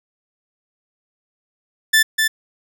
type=tone with echo; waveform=sawtooth; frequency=1760 Hz; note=A6; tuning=in tune; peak=-7 dBFS; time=1.93-2.03 s; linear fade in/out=10 ms; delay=250 ms; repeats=1; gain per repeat=-4 dB; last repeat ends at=2.28 s; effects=none